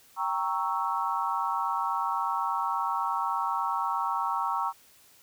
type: chord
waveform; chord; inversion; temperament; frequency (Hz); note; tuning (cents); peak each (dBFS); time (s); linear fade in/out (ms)
sine; G diminished seventh; none; equal; 784 / 932.3 / 1108.7 / 1318.5; G5 / Bb5 / Db6 / Fb6; 0 / 0 / 0 / 0; -34 / -30 / -31 / -33; 0.16-4.73; 50
effects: white hiss -58 dBFS RMS until 5.22 s